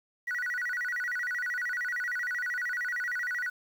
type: tone with vibrato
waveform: sine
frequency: 1690 Hz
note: G#6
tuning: 30 cents sharp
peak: -28 dBFS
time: 0.27-3.5 s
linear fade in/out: 10 ms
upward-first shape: square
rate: 13 Hz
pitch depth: 230 cents each way
effects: tanh soft clip ceiling -26 dBFS + 9-bit